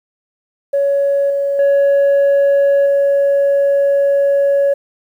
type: tone with level steps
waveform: sine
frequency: 560 Hz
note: C#5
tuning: 18 cents sharp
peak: -10 / -13 / -6 / -8 dBFS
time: 0.73-4.74 s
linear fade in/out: 10 ms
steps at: 1.3 / 1.59 / 2.86 s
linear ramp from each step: 2 ms
effects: tanh soft clip ceiling -8 dBFS + 8-bit